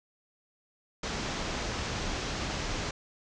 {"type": "low-pass noise", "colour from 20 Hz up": "pink", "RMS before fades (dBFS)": -34, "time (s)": [1.03, 2.91], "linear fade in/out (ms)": 5, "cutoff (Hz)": 6900, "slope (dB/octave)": 48, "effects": []}